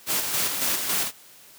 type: noise with tremolo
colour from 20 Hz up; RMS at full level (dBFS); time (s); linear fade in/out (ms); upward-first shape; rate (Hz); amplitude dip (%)
white; -24; 0.06-1.12; 50; square; 3.6; 40
effects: white hiss -50 dBFS RMS until 1.58 s + high-pass 100 Hz 12 dB/octave